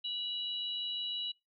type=tone pair together; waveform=sine; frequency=2928 / 3914 Hz; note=F#7 / B7; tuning=-19 / -16 cents; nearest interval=perfect fourth; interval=503 cents; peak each=-37 / -38 dBFS; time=0.04-1.32 s; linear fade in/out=10 ms; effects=noise-tail reverb RT60 0.2 s tail -21 dB re dry